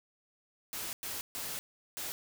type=noise bursts at uneven times; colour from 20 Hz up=white; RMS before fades=-39 dBFS; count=4; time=0.73-0.93 / 1.03-1.21 / 1.35-1.59 / 1.97-2.12 s; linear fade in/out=0 ms; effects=none